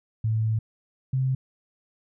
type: tone pair in turn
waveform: sine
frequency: 110.4 / 131.29 Hz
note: A2 / C3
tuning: +6 / +6 cents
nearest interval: minor third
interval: 300 cents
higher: second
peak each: -21 dBFS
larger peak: neither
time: 0.24-0.59 / 1.13-1.35 s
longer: first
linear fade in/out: 5 ms
effects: none